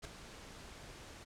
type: noise with ADSR envelope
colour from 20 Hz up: pink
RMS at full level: -42 dBFS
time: 0.02-1.25 s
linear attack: 30 ms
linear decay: 5 ms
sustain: -10 dB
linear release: 24 ms
effects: low-pass 8000 Hz 12 dB/octave